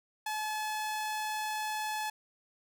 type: tone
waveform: sawtooth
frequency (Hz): 858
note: A5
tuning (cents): -44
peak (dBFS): -29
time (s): 0.26-2.1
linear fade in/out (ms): 5
effects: none